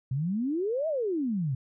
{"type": "exponential two-way sweep", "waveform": "sine", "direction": "up then down", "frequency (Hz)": [123.47, 659.3, 123.47], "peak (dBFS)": -26, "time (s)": [0.11, 1.55], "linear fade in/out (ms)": 5, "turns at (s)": 0.88, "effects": []}